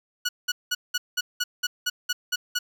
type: tone bursts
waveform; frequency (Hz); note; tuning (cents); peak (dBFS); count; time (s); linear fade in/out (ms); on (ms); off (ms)
15% pulse; 1463; F#6; -20; -16; 11; 0.25-2.59; 10; 40; 190
effects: none